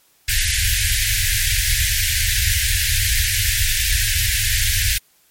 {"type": "band-stop noise", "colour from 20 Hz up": "pink", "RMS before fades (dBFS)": -18, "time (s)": [0.28, 4.98], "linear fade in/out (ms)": 5, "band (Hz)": [110, 1600], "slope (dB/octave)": 96, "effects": ["white hiss -57 dBFS RMS until 5.3 s", "MP3 64 kbps"]}